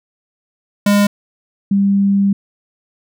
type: tone pair in turn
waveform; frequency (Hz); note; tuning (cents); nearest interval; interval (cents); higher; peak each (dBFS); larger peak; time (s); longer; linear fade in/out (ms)
square / sine; 203.8 / 198.46; G#3 / G3; -32 / +22; unison; 46; first; -10; neither; 0.86-1.07 / 1.71-2.33; second; 5
effects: none